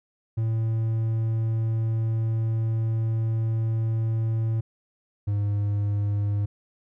triangle tone pair in turn, 112.5 / 102.4 Hz, A2 / G#2, +39 / -24 cents, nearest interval major second, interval 163 cents, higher first, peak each -20 dBFS, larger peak neither, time 0.37-4.61 / 5.27-6.46 s, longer first, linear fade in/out 10 ms, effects none

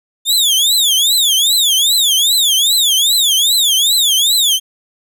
sawtooth tone with vibrato, 3524 Hz, A7, 2 cents sharp, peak -7 dBFS, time 0.25-4.6 s, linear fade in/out 50 ms, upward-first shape triangle, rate 2.5 Hz, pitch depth 270 cents each way, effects none

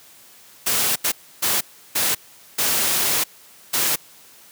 white noise bursts at uneven times, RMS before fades -20 dBFS, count 6, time 0.66-0.96 / 1.04-1.12 / 1.42-1.61 / 1.95-2.15 / 2.58-3.24 / 3.73-3.96 s, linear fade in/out 10 ms, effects white hiss -48 dBFS RMS until 4.51 s + high-pass 100 Hz 12 dB/octave

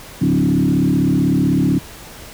sine tone with frequency modulation, 221.4 Hz, A3, 11 cents sharp, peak -12 dBFS, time 0.21-1.79 s, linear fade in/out 10 ms, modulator 35.9 Hz, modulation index 2.6, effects pink hiss -37 dBFS RMS until 2.33 s

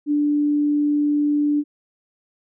sine tone, 293.7 Hz, D4, in tune, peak -16 dBFS, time 0.06-1.64 s, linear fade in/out 50 ms, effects none

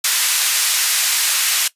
white band-pass noise, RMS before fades -17 dBFS, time 0.04-1.68 s, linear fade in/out 5 ms, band 1500 to 11000 Hz, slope 12 dB/octave, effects noise-tail reverb RT60 0.1 s tail -18 dB re dry + resampled to 32000 Hz

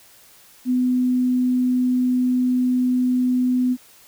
sine tone, 251.3 Hz, B3, 30 cents sharp, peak -16 dBFS, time 0.65-3.77 s, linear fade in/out 50 ms, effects white hiss -50 dBFS RMS until 4.07 s

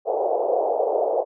pink band-pass noise, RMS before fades -22 dBFS, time 0.05-1.25 s, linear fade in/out 50 ms, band 430 to 760 Hz, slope 48 dB/octave, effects none

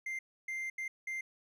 triangle tone bursts at uneven times, 2093 Hz, C7, in tune, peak -34 dBFS, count 4, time 0.06-0.19 / 0.48-0.7 / 0.78-0.88 / 1.07-1.21 s, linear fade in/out 5 ms, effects none

